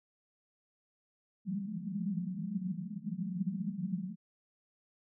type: band-pass noise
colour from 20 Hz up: pink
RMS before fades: -37 dBFS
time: 1.45-4.16 s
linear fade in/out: 50 ms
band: 170 to 210 Hz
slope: 96 dB/octave
effects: none